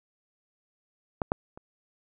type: clicks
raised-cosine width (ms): 1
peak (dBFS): -13 / -10 / -30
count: 3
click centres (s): 1.218 / 1.319 / 1.575
effects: none